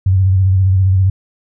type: tone with vibrato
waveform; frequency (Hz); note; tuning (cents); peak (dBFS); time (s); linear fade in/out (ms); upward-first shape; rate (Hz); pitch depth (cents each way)
sine; 94.7; F#2; +41; -8; 0.06-1.1; 5; square; 15; 39
effects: none